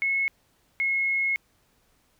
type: tone pair in turn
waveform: sine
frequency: 2185 / 2170 Hz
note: C#7 / C#7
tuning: -26 / -37 cents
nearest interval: unison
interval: 11 cents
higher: first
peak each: -22 dBFS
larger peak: neither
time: 0.02-0.28 / 0.8-1.36 s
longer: second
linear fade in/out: 0 ms
effects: pink hiss -66 dBFS RMS until 2.19 s